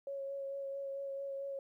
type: tone with vibrato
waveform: sine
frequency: 551 Hz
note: C#5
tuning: 11 cents flat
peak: -38 dBFS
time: 0.07-1.59 s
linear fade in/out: 2 ms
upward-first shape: sine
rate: 4.5 Hz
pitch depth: 15 cents each way
effects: 13-bit